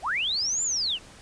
sine linear two-way sweep, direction up then down, 568 to 7320 to 2561 Hz, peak -24 dBFS, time 0.02-0.99 s, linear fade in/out 50 ms, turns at 0.63 s, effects pink hiss -49 dBFS RMS until 1.21 s + resampled to 22050 Hz

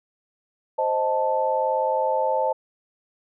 sine chord, A diminished, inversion first, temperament equal, 523.3 / 622.3 / 880 Hz, C5 / Eb5 / A5, 0 / 0 / 0 cents, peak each -24 / -26 / -23 dBFS, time 0.78-2.53 s, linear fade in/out 10 ms, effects none

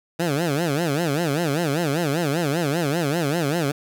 15% pulse tone with vibrato, 155.56 Hz, D#3, in tune, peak -14 dBFS, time 0.19-3.72 s, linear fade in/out 10 ms, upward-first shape sine, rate 5.1 Hz, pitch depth 220 cents each way, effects none

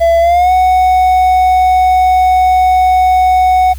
triangle tone with pitch glide, 671 to 740.2 Hz, E5 to F#5, +31 to 0 cents, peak -4 dBFS, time 0-3.74 s, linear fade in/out 20 ms, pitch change +169 cents, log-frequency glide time 0.2-0.52 s, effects added 67 Hz sine -22 dBFS peak until 3.78 s + white hiss -40 dBFS RMS until 3.78 s

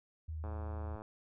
sine tone with vibrato, 78.9 Hz, D#2, 25 cents sharp, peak -38 dBFS, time 0.28-0.96 s, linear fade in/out 10 ms, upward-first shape square, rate 7.2 Hz, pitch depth 13 cents each way
click train, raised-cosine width 1 ms, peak -33 dBFS, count 63, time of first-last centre 0.44-1.019 s, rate 107 Hz
effects none

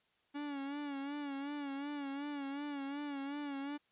45% pulse tone with vibrato, 283.4 Hz, C#4, 38 cents sharp, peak -39 dBFS, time 0.34-3.78 s, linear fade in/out 20 ms, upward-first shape sine, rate 2.7 Hz, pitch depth 61 cents each way, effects white hiss -75 dBFS RMS until 3.91 s + resampled to 8000 Hz

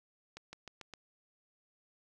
accelerating click train, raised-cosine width 0.2 ms, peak -29 dBFS, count 5, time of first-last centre 0.37-0.937 s, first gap 160 ms, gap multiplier 0.92, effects none

